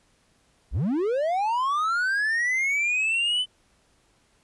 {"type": "linear sweep", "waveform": "triangle", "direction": "up", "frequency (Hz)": [33.91, 3049], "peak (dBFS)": -20, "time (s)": [0.71, 3.46], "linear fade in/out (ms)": 50, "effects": ["pink hiss -64 dBFS RMS until 4.43 s", "resampled to 24000 Hz"]}